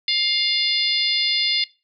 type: harmonic tone with a mistuned harmonic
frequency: 705 Hz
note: F5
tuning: 16 cents sharp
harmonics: 3 / 4 / 5 / 6 / 7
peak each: -26 / -27 / -22 / -23 / -24 dBFS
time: 0.08-1.64 s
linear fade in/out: 2 ms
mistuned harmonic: 7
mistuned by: -17 cents
effects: noise-tail reverb RT60 0.3 s tail -21 dB re dry